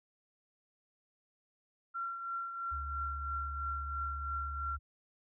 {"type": "tone with tremolo", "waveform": "sine", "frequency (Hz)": 1367, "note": "F6", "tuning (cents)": -37, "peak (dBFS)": -34, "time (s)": [1.94, 4.77], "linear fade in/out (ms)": 20, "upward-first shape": "triangle", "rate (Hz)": 3, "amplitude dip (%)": 55}
{"type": "tone with vibrato", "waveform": "sine", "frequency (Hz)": 69.9, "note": "C#2", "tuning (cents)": 15, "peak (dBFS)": -39, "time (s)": [2.71, 4.79], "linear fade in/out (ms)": 20, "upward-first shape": "sine", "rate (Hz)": 6.9, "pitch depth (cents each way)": 11}
{"effects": []}